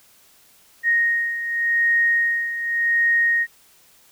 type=beating tone pair; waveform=sine; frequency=1864.7 / 1865.57 Hz; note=A#6 / A#6; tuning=0 / +1 cents; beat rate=0.87 Hz; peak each=-24 / -18 dBFS; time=0.83-3.47 s; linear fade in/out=50 ms; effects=white hiss -54 dBFS RMS until 4.11 s